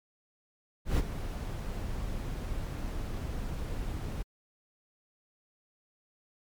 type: noise with ADSR envelope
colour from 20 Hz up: brown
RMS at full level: -24 dBFS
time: 0.85-4.23 s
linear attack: 130 ms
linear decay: 35 ms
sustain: -11 dB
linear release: 14 ms
effects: MP3 96 kbps